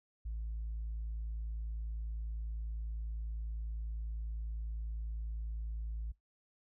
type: tone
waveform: sine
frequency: 55 Hz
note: A1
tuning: in tune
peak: -35 dBFS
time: 0.25-6.12 s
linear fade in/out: 10 ms
effects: noise-tail reverb RT60 0.2 s tail -25 dB re dry + tanh soft clip ceiling -34 dBFS